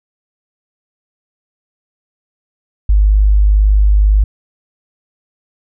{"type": "tone", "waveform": "sine", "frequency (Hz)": 51, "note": "G#1", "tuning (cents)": -31, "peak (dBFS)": -6, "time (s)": [2.89, 4.24], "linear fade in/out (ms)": 5, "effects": []}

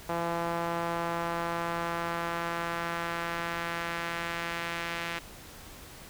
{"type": "tone with band-pass filter sweep", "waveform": "sawtooth", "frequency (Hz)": 169.4, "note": "E3", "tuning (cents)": 48, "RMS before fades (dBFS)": -33, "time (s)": [0.09, 5.19], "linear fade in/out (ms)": 5, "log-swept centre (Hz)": [840, 2200], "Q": 1.2, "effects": ["pink hiss -48 dBFS RMS until 6.09 s"]}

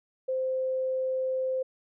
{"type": "tone", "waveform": "sine", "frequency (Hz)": 520, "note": "C5", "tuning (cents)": -11, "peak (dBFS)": -26, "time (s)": [0.28, 1.63], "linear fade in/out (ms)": 10, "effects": []}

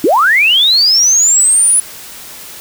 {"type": "linear sweep", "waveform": "sine", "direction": "up", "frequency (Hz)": [261.6, 10040], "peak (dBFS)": -6, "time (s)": [0.04, 1.8], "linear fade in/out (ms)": 2, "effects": ["white hiss -31 dBFS RMS until 2.6 s"]}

